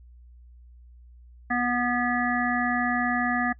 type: harmonic tone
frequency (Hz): 244.1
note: B3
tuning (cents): -20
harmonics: 1 / 3 / 5 / 7 / 8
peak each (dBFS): -27 / -28 / -32 / -27 / -32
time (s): 1.5-3.53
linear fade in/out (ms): 10
effects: noise-tail reverb RT60 0.1 s tail -22 dB re dry + added 60 Hz sine -47 dBFS peak until 3.59 s